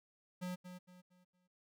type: tone with echo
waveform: square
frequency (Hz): 180.8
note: F#3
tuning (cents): -40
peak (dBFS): -40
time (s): 0.41-0.56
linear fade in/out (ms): 20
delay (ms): 230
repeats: 4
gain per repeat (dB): -9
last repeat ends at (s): 1.48
effects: none